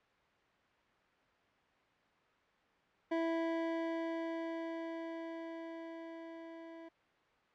25% pulse tone with level ramp, 329.6 Hz, E4, in tune, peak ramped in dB -28 to -45 dBFS, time 3.11-6.89 s, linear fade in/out 10 ms, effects white hiss -69 dBFS RMS until 7.54 s + low-pass 2000 Hz 12 dB/octave

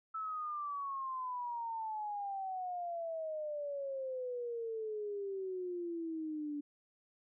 sine exponential sweep, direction down, 1317 to 288.5 Hz, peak -37 dBFS, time 0.14-6.61 s, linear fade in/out 10 ms, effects none

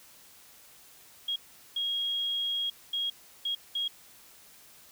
sine tone bursts at uneven times, 3280 Hz, G#7, 22 cents flat, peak -28 dBFS, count 5, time 1.28-1.36 / 1.76-2.7 / 2.93-3.1 / 3.45-3.55 / 3.75-3.88 s, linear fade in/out 5 ms, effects white hiss -55 dBFS RMS until 4.91 s

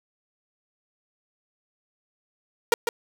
sawtooth tone with echo, 468 Hz, A#4, 7 cents sharp, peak -11 dBFS, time 2.72-2.74 s, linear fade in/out 2 ms, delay 150 ms, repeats 1, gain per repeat -7 dB, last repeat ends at 2.89 s, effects none

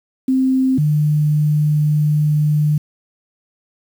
sine tone pair in turn, 261.5 / 150.31 Hz, C4 / D3, -1 / +41 cents, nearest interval minor seventh, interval 958 cents, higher first, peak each -12 dBFS, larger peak neither, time 0.28-0.78 / 0.78-2.78 s, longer second, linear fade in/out 5 ms, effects 7-bit

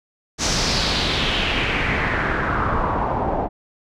pink noise with low-pass filter sweep, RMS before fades -21 dBFS, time 0.38-3.49 s, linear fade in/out 50 ms, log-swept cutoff 6300 to 710 Hz, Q 3.1, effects none

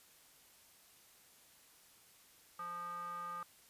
square tone with band-pass filter, 174.4 Hz, F3, 2 cents flat, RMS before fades -44 dBFS, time 2.59-3.43 s, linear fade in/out 2 ms, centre 1200 Hz, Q 9, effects white hiss -64 dBFS RMS until 3.69 s + resampled to 32000 Hz

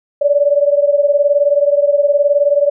sine beating tone pair, 570 / 589 Hz, C#5 / D5, +48 / +5 cents, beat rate 19 Hz, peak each -11 / -14 dBFS, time 0.21-2.7 s, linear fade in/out 10 ms, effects none

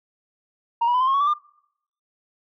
sine tone with pitch steps, 934 / 968.1 / 1003.4 / 1039.9 / 1077.9 / 1117.2 / 1157.9 / 1200.1 Hz, A#5 / B5 / B5 / C6 / C#6 / C#6 / D6 / D6, +3 / -35 / +27 / -11 / -49 / +13 / -25 / +37 cents, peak -15 dBFS, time 0.81-1.338 s, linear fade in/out 10 ms, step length 66 ms, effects noise-tail reverb RT60 0.7 s tail -25 dB re dry + tanh soft clip ceiling -15 dBFS

